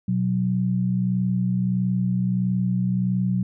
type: tone pair together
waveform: sine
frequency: 123.47 / 185 Hz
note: B2 / F#3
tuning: 0 / 0 cents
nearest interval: perfect fifth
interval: 700 cents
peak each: -24 / -21 dBFS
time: 0.08-3.43 s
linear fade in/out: 5 ms
effects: none